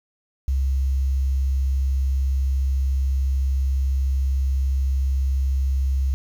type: tone with quantisation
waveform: sine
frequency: 66.9 Hz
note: C2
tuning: 39 cents sharp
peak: -18 dBFS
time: 0.48-6.14 s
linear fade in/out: 0 ms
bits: 8
effects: none